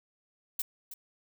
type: noise with echo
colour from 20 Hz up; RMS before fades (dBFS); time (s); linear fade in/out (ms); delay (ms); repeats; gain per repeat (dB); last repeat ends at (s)
violet; -31; 0.59-0.62; 5; 320; 1; -12; 0.94
effects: none